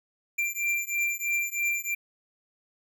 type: beating tone pair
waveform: square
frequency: 2365 / 2368.1 Hz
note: D7 / D7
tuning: +12 / +14 cents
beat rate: 3.1 Hz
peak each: -30 dBFS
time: 0.38-1.95 s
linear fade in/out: 10 ms
effects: none